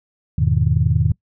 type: chord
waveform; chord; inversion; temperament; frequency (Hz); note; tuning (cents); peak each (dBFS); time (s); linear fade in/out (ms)
sine; E major seventh; none; just; 82.41 / 103.01 / 123.61 / 154.51; E2 / G#2 / B2 / D#3; 0 / -14 / +2 / -12; -19; 0.38-1.12; 5
effects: noise-tail reverb RT60 0.1 s tail -22 dB re dry + tanh soft clip ceiling -3 dBFS